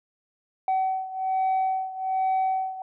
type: beating tone pair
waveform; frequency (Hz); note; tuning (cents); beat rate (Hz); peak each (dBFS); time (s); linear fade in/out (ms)
sine; 758 / 759.2; F#5 / F#5; +42 / +44; 1.2; -23 / -26; 0.68-2.82; 2
effects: tanh soft clip ceiling -19 dBFS